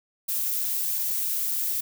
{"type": "noise", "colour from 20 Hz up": "violet", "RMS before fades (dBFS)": -27, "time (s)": [0.28, 1.81], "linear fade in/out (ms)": 10, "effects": []}